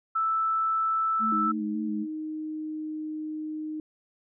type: tone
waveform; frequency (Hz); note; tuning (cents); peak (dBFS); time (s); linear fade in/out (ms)
sine; 1318.5; E6; 0; -23; 0.15-1.52; 10
type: tone with vibrato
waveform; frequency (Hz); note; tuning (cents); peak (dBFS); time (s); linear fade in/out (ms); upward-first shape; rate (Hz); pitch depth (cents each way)
sine; 216.1; A3; -31; -29; 1.19-2.07; 50; square; 3.6; 34
type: tone with pitch glide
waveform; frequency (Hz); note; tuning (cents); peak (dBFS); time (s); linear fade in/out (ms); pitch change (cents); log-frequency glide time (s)
sine; 311.1 to 309; D#4 to D#4; 0 to -12; -31; 1.32-3.8; 2; -12; 1.96-3.1
effects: none